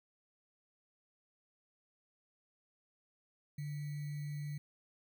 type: tone with sample-and-hold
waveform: sine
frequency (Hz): 146.83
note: D3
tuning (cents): 0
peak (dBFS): -38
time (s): 3.58-4.58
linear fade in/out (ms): 5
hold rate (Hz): 2100
effects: none